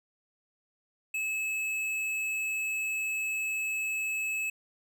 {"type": "tone with hard clipping", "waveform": "triangle", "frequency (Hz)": 2594, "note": "E7", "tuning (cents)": -28, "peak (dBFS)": -31, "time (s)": [1.14, 4.5], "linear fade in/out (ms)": 5, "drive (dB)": 14, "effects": []}